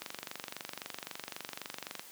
click train, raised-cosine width 0.2 ms, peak -21 dBFS, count 48, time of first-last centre 0.02-1.995 s, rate 23.8 Hz, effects white hiss -52 dBFS RMS until 2.11 s + high-pass 150 Hz 12 dB/octave

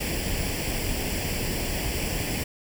pink noise with comb filter, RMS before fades -28 dBFS, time 0-2.44 s, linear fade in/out 10 ms, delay 0.39 ms, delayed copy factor +0.7, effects none

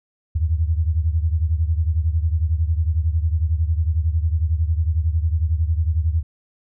sine beating tone pair, 77.78 / 88.78 Hz, D#2 / F2, 0 / +29 cents, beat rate 11 Hz, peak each -18 / -22 dBFS, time 0.35-6.23 s, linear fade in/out 10 ms, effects none

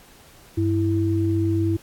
sine tone pair together, 97.99 / 329.6 Hz, G2 / E4, 0 / 0 cents, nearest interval octave + major sixth, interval 2100 cents, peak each -21 dBFS, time 0.57-1.77 s, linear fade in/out 10 ms, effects pink hiss -50 dBFS RMS until 1.82 s + AAC 64 kbps

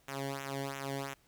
sawtooth tone with flanger, 137.5 Hz, C#3, 14 cents flat, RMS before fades -39 dBFS, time 0.08-1.14 s, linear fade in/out 5 ms, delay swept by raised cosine 0.21 to 0.81 ms, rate 2.9 Hz, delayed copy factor -0.9, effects pink hiss -68 dBFS RMS until 1.27 s

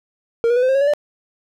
triangle tone with pitch steps, 464.2 / 480.3 / 496.9 / 514.2 / 532 / 550.4 / 569.5 / 589.3 Hz, A#4 / B4 / B4 / C5 / C5 / C#5 / C#5 / D5, -7 / -48 / +11 / -30 / +29 / -12 / +47 / +6 cents, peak -11 dBFS, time 0.44-0.936 s, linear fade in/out 0 ms, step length 62 ms, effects none

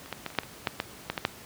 clicks, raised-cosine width 0.3 ms, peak -28 / -16 / -16 / -28 / -26 / -7 / -25 / -9 / -11 / -12 / -13 / -7 dBFS, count 12, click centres 0.06 / 0.127 / 0.263 / 0.303 / 0.351 / 0.387 / 0.434 / 0.672 / 0.801 / 1.1 / 1.178 / 1.251 s, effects pink hiss -47 dBFS RMS until 1.45 s + high-pass 80 Hz 12 dB/octave

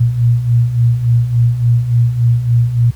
sine beating tone pair, 116.54 / 120.04 Hz, A#2 / B2, 0 / -49 cents, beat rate 3.5 Hz, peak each -16 / -10 dBFS, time 0-2.91 s, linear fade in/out 10 ms, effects added 66 Hz sine -33 dBFS peak until 2.95 s + pink hiss -45 dBFS RMS until 2.95 s

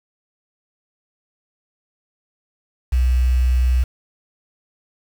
sine tone with quantisation, 62.7 Hz, B1, 27 cents sharp, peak -13 dBFS, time 2.92-3.84 s, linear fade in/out 10 ms, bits 6, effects none

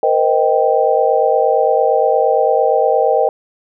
sine chord, C minor seventh, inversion third, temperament equal with one note detuned, 466.2 / 514.9 / 622.3 / 784 Hz, Bb4 / C5 / Eb5 / G5, 0 / -28 / 0 / 0 cents, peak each -16 dBFS, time 0.03-3.29 s, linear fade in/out 2 ms, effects none

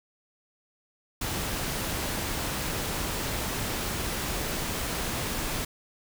pink noise, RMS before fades -31 dBFS, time 1.21-5.65 s, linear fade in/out 5 ms, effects none

